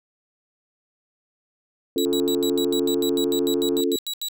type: chord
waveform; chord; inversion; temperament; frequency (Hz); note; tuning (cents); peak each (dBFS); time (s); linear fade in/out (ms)
sine; Db augmented; none; equal; 277.2 / 349.2 / 440; Db4 / F4 / A4; 0 / 0 / 0; -24; 1.96-3.96; 2
type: tone bursts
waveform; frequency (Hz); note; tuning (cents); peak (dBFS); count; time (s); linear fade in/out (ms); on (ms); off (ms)
sawtooth; 3900; B7; -23; -23; 16; 1.98-4.285; 0; 70; 79
type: click train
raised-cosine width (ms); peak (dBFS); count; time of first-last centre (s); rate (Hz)
1; -28; 240; 2.06-3.805; 137
effects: none